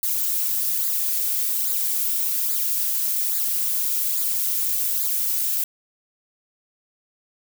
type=noise with flanger; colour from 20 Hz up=violet; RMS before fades=-23 dBFS; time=0.03-5.64 s; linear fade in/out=2 ms; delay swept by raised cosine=0.34 to 4.34 ms; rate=1.2 Hz; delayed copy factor=-0.7; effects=none